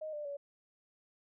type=tone with pitch steps; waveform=sine; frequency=622.3 / 594.5 / 568 Hz; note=D#5 / D5 / C#5; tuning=0 / +21 / +42 cents; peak=-38 dBFS; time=0.01-0.37 s; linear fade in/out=10 ms; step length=120 ms; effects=none